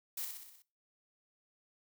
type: noise with echo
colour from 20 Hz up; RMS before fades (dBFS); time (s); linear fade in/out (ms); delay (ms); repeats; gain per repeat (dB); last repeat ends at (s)
blue; -39; 0.17-0.25; 5; 62; 6; -4; 0.622
effects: noise-tail reverb RT60 0.3 s tail -19 dB re dry